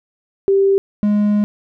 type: tone pair in turn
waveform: sine / triangle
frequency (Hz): 392 / 207.7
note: G4 / G#3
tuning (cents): 0 / 0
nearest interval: major seventh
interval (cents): 1100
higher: first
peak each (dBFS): -10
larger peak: neither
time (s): 0.48-0.78 / 1.03-1.44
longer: second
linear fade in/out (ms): 0
effects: none